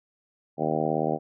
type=harmonic tone; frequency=77.9 Hz; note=D#2; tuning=3 cents sharp; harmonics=2 / 3 / 4 / 5 / 6 / 7 / 8 / 9 / 10; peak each=-32 / -32 / -32 / -32 / -32 / -32 / -32 / -32 / -32 dBFS; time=0.57-1.19 s; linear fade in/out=50 ms; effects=none